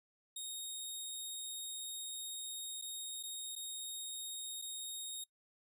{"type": "tone with dropouts", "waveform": "15% pulse", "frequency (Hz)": 3729, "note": "A#7", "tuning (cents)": 0, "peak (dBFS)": -34, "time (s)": [0.36, 5.24], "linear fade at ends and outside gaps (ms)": 5, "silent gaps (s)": [[2.815, 2.821], [3.229, 3.234], [3.554, 3.561], [4.617, 4.621]], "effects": ["noise-tail reverb RT60 0.1 s tail -24 dB re dry", "resampled to 32000 Hz"]}